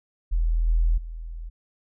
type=tone with level steps; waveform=sine; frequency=41.05 Hz; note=E1; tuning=6 cents flat; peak=-19 / -17 / -32 dBFS; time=0.31-1.5 s; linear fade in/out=20 ms; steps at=0.67 / 0.97 s; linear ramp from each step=10 ms; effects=none